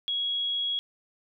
sine tone, 3322 Hz, G#7, in tune, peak -26 dBFS, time 0.08-0.79 s, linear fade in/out 0 ms, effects none

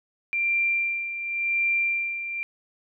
sine tone with tremolo, 2370 Hz, D7, 15 cents sharp, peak -20 dBFS, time 0.33-2.43 s, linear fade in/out 0 ms, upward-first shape sine, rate 0.91 Hz, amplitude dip 65%, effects none

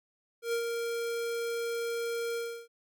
square tone with ADSR envelope, 466.2 Hz, A#4, in tune, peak -28 dBFS, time 0.42-2.68 s, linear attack 110 ms, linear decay 88 ms, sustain -4 dB, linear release 320 ms, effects none

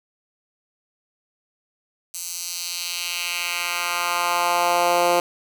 10% pulse tone with high-pass filter sweep, 174.61 Hz, F3, in tune, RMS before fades -23 dBFS, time 2.14-5.2 s, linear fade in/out 2 ms, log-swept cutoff 7100 to 460 Hz, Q 1.4, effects none

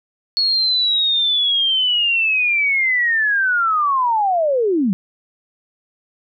sine linear sweep, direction down, 4365 to 175.9 Hz, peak -14 dBFS, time 0.37-4.93 s, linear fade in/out 0 ms, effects none

